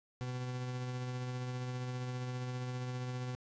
40% pulse tone with tremolo, 125.6 Hz, B2, 30 cents sharp, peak -35 dBFS, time 0.21-3.35 s, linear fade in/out 0 ms, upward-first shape triangle, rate 15 Hz, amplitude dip 30%, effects resampled to 16000 Hz + 11-bit

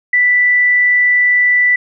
sine tone, 1975.5 Hz, B6, in tune, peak -8 dBFS, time 0.13-1.76 s, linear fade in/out 5 ms, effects none

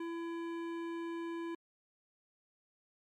sine tone with hard clipping, 335.5 Hz, E4, 31 cents sharp, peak -40 dBFS, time 0-1.55 s, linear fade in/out 5 ms, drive 14 dB, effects Opus 48 kbps

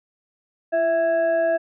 sine tone with frequency modulation, 659.3 Hz, E5, in tune, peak -17 dBFS, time 0.72-1.58 s, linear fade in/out 20 ms, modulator 997 Hz, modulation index 0.48, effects none

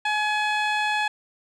15% pulse tone with low-pass filter, 846 Hz, G#5, 32 cents sharp, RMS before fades -24 dBFS, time 0.05-1.08 s, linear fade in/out 5 ms, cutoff 4600 Hz, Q 0.55, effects none

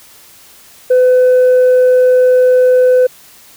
sine tone, 505 Hz, B4, 39 cents sharp, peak -3 dBFS, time 0.9-3.07 s, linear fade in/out 10 ms, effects tanh soft clip ceiling -4 dBFS + white hiss -41 dBFS RMS until 3.56 s

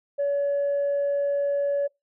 sine tone, 567 Hz, C#5, 39 cents sharp, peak -20 dBFS, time 0.18-1.88 s, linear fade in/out 20 ms, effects noise-tail reverb RT60 0.2 s tail -26 dB re dry + tanh soft clip ceiling -19 dBFS

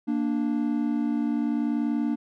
triangle tone pair together, 233.1 / 293.7 Hz, A#3 / D4, 0 / 0 cents, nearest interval major third, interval 400 cents, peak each -24 dBFS, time 0.07-2.16 s, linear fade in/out 20 ms, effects none

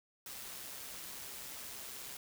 white noise with amplitude modulation, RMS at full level -45 dBFS, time 0.26-2.17 s, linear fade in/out 2 ms, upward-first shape sine, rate 131 Hz, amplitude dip 35%, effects none

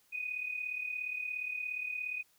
sine tone with amplitude modulation, 2489 Hz, D#7, in tune, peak -32 dBFS, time 0.12-2.23 s, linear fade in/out 20 ms, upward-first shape sine, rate 37.1 Hz, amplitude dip 65%, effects white hiss -69 dBFS RMS until 2.38 s

